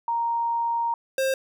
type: tone pair in turn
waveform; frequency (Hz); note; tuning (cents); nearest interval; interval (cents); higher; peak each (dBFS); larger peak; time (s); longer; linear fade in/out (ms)
sine / square; 932.3 / 531.4; A#5 / C5; 0 / +27; minor seventh; 973; first; -22; neither; 0.08-0.94 / 1.18-1.34; first; 2
effects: none